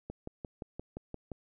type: click train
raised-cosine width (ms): 2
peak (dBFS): -26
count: 8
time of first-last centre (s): 0.1-1.317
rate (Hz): 5.75
effects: none